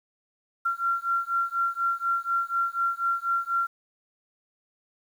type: beating tone pair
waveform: sine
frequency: 1370 / 1374.1 Hz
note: F6 / F6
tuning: -34 / -29 cents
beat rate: 4.1 Hz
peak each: -27 dBFS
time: 0.65-3.67 s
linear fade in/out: 10 ms
effects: 9-bit